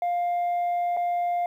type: tone with dropouts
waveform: sine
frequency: 702 Hz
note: F5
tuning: 9 cents sharp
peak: -20 dBFS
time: 0.02-1.46 s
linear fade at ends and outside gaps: 2 ms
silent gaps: 0.967-0.971 s
effects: tanh soft clip ceiling -22 dBFS + 10-bit

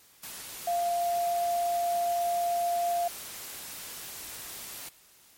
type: tone in noise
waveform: sine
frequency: 695 Hz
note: F5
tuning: 9 cents flat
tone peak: -25 dBFS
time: 0.67-3.08 s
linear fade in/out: 5 ms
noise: white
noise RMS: -41 dBFS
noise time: 0.23-4.89 s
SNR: +13 dB
effects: white hiss -58 dBFS RMS until 5.37 s + MP3 64 kbps

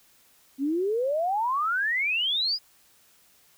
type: exponential sweep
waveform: sine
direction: up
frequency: 261.6 to 5080 Hz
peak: -23 dBFS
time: 0.58-2.59 s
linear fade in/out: 50 ms
effects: white hiss -60 dBFS RMS until 3.57 s

